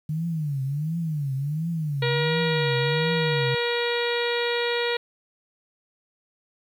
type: tone with vibrato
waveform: sine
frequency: 150.1 Hz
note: D3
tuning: 38 cents sharp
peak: -24 dBFS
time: 0.09-3.55 s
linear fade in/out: 5 ms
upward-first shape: triangle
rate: 1.4 Hz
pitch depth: 230 cents each way
type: harmonic tone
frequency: 476.5 Hz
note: A#4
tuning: 38 cents sharp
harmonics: 1 / 2 / 3 / 4 / 5 / 6 / 7 / 8 / 9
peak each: -25 / -33 / -34 / -31 / -33 / -38 / -36 / -34 / -38 dBFS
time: 2.02-4.97 s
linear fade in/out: 5 ms
effects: 9-bit